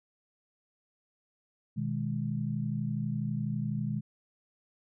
sine chord, G# minor, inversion first, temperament equal, 123.47 / 155.56 / 207.7 Hz, B2 / D#3 / G#3, 0 / 0 / 0 cents, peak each -34 dBFS, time 1.76-4.01 s, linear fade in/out 20 ms, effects none

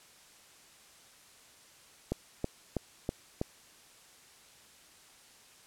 click train, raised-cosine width 2 ms, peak -17 dBFS, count 5, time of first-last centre 2.12-3.414 s, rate 3.09 Hz, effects white hiss -58 dBFS RMS until 5.66 s + low-pass 10000 Hz 12 dB/octave

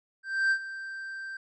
triangle tone with ADSR envelope, 1568 Hz, G6, in tune, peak -19 dBFS, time 0.23-1.37 s, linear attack 280 ms, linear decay 73 ms, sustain -15 dB, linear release 4 ms, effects resampled to 22050 Hz

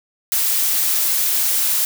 blue noise, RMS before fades -18 dBFS, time 0.32-1.85 s, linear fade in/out 0 ms, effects none

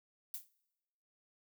violet noise with exponential decay, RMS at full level -38 dBFS, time 0.34-0.49 s, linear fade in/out 2 ms, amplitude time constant 32 ms, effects noise-tail reverb RT60 1.0 s tail -23 dB re dry

